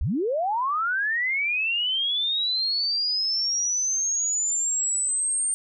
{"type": "linear sweep", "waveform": "sine", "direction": "up", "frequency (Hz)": [43.54, 8800], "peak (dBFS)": -22, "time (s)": [0.01, 5.54], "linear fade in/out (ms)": 0, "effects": []}